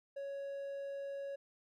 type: tone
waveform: triangle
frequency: 556 Hz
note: C#5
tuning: 5 cents sharp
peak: -38 dBFS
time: 0.16-1.36 s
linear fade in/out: 10 ms
effects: none